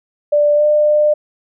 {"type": "tone with pitch glide", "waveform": "sine", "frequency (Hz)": [589, 599.6], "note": ["D5", "D5"], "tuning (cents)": [5, 36], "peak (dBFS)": -9, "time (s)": [0.32, 1.14], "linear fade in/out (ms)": 10, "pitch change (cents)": 31, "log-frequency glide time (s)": [0.55, 0.64], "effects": []}